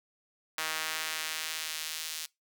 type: tone with high-pass filter sweep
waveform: sawtooth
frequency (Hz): 158.1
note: D#3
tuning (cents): +28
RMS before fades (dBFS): -36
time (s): 0.58-2.26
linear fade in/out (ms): 2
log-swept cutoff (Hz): 1400 to 4000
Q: 0.8
effects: noise-tail reverb RT60 0.2 s tail -23 dB re dry